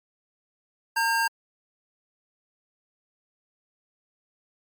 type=tone pair together; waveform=square; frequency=914.4 / 1604 Hz; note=A#5 / G6; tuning=-34 / +39 cents; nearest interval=minor seventh; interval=973 cents; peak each=-25 dBFS; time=0.96-1.28 s; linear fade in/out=10 ms; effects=MP3 96 kbps